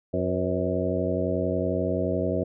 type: harmonic tone with a mistuned harmonic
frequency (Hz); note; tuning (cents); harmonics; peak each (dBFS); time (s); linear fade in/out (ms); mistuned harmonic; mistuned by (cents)
91.3; F#2; -23; 1 / 2 / 3 / 4 / 5 / 6 / 7; -31 / -31 / -31 / -31 / -31 / -31 / -31; 0.13-2.44; 10; 5; +78
effects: none